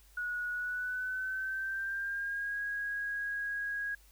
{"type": "tone with pitch glide", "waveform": "sine", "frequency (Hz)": [1459, 1647.2], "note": ["F#6", "G#6"], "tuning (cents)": [-25, -15], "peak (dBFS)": -33, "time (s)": [0.17, 3.95], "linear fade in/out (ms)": 5, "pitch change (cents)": 210, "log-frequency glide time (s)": [0.51, 2.59], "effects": ["added 50 Hz sine -59 dBFS peak until 4.11 s", "white hiss -64 dBFS RMS until 4.11 s"]}